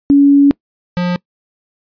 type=tone pair in turn; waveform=sine / square; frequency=282 / 177.65 Hz; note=C#4 / F3; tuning=+30 / +30 cents; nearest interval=minor sixth; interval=800 cents; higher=first; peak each=-4 / -14 dBFS; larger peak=first; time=0.1-0.51 / 0.97-1.16 s; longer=first; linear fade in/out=0 ms; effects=noise-tail reverb RT60 0.1 s tail -23 dB re dry + resampled to 11025 Hz